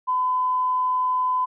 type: tone with tanh clipping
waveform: triangle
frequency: 1011 Hz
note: B5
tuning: 40 cents sharp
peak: -19 dBFS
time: 0.07-1.46 s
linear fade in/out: 20 ms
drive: 3 dB
effects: resampled to 8000 Hz